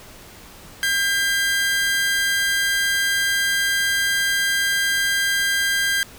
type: tone pair together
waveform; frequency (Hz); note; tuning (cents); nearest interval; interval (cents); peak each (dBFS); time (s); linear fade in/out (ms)
sawtooth; 1599 / 2016; G6 / B6; +34 / +35; major third; 401; -15 / -25; 0.83-6.03; 0
effects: pink hiss -43 dBFS RMS until 6.18 s

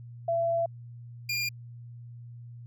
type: tone pair in turn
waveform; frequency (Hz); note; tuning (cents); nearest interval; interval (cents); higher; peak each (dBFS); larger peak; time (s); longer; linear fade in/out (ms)
sine / 25% pulse; 672 / 2404; E5 / D7; +33 / +40; octave + minor seventh; 2207; second; -24; neither; 0.28-0.66 / 1.29-1.49; first; 5
effects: added 119 Hz sine -42 dBFS peak until 2.66 s

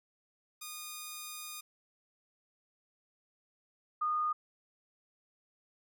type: tone pair in turn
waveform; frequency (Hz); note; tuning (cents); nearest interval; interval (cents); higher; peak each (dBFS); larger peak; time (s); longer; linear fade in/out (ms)
5% pulse / sine; 1227 / 1227; D#6 / D#6; -25 / -25; unison; 0; neither; -30 / -29; second; 0.61-1.61 / 4.01-4.33; first; 10
effects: none

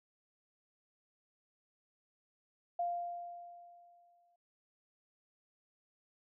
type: tone with exponential decay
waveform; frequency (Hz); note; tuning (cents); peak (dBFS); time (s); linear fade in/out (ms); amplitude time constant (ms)
sine; 697; F5; -4; -31; 2.79-4.36; 5; 340
effects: none

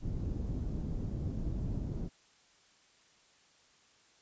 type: low-pass noise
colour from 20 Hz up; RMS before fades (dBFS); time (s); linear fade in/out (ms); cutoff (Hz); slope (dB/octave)
pink; -36; 0-2.1; 50; 230; 12
effects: white hiss -65 dBFS RMS until 4.21 s + resampled to 16000 Hz

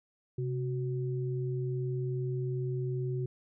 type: tone pair together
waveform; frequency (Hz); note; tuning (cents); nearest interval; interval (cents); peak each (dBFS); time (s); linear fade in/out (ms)
sine; 130.81 / 370; C3 / F#4; 0 / 0; octave + tritone; 1800; -31 / -37; 0.38-3.26; 5
effects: none

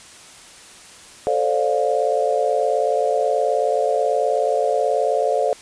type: chord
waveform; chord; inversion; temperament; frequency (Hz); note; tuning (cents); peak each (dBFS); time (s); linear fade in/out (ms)
sine; D minor seventh; second; just; 440.5 / 528.6 / 587.3 / 704.8; A4 / C5 / D5 / F5; +2 / +18 / 0 / +16; -22; 1.27-5.53; 0
effects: white hiss -43 dBFS RMS until 5.61 s + resampled to 22050 Hz

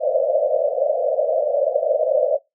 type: band-pass noise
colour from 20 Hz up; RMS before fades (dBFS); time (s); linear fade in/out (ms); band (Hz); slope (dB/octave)
white; -19; 0-2.39; 50; 510 to 650; 96
effects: noise-tail reverb RT60 0.2 s tail -23 dB re dry

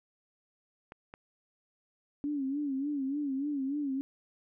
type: clicks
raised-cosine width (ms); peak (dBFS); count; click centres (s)
0.5; -30; 2; 0.921 / 1.139
type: tone with vibrato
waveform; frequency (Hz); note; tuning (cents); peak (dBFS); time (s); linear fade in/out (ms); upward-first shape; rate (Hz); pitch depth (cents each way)
sine; 280.2; C#4; +19; -30; 2.24-4.01; 0; sine; 3.4; 100
effects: none

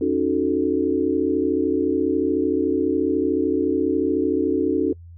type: chord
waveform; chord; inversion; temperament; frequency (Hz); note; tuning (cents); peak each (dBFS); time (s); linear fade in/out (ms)
sine; D# half-diminished seventh; third; equal; 277.2 / 311.1 / 370 / 440; C#4 / D#4 / F#4 / A4; 0 / 0 / 0 / 0; -23 / -23 / -23 / -24; 0.01-4.93; 5
effects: noise-tail reverb RT60 0.1 s tail -25 dB re dry + added 85 Hz sine -39 dBFS peak until 5.17 s

